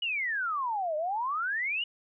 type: exponential two-way sweep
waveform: sine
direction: down then up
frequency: 2960 to 596 to 2960 Hz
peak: -28 dBFS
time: 0.02-1.84 s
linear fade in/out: 5 ms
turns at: 0.96 s
effects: none